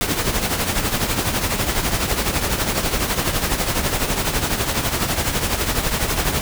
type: noise with tremolo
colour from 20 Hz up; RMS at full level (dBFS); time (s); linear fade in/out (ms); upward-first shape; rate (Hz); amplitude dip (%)
pink; -18; 0.01-6.41; 0; triangle; 12; 65
effects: none